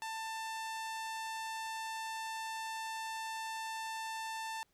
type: tone with low-pass filter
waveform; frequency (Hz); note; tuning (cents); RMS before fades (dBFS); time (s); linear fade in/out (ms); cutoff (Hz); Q
sawtooth; 890; A5; +20; -41; 0.02-4.63; 0; 10000; 0.81
effects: pink hiss -75 dBFS RMS until 4.73 s